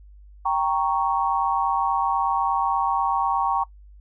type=chord; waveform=sine; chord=G diminished; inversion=none; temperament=equal; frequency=784 / 932.3 / 1108.7 Hz; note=G5 / Bb5 / Db6; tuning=0 / 0 / 0 cents; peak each=-24 dBFS; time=0.45-3.64 s; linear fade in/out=10 ms; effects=noise-tail reverb RT60 0.1 s tail -21 dB re dry + added 50 Hz sine -44 dBFS peak until 4 s